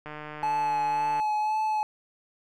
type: click train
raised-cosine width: 0.5 ms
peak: -24 dBFS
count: 173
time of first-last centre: 0.06-1.199 s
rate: 151 Hz
type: tone with vibrato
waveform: triangle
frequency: 858 Hz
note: A5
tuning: 44 cents flat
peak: -22 dBFS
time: 0.43-1.83 s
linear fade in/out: 0 ms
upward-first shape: sine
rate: 1.9 Hz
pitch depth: 20 cents each way
effects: none